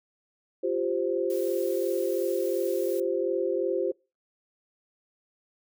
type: chord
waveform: sine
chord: F suspended second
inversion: none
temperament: equal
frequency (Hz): 349.2 / 392 / 523.3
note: F4 / G4 / C5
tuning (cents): 0 / 0 / 0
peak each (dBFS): -29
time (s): 0.63-3.92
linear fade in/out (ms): 10
type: noise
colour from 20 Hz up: blue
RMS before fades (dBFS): -44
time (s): 1.3-3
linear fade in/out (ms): 2
effects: noise-tail reverb RT60 0.3 s tail -25 dB re dry